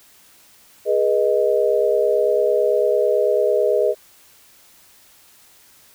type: chord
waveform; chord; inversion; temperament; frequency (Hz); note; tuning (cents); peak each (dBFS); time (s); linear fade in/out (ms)
sine; G# minor; none; equal with one note detuned; 415.3 / 484.3 / 622.3; G#4 / B4 / D#5; 0 / -34 / 0; -19; 0.85-3.95; 50
effects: white hiss -51 dBFS RMS until 5.94 s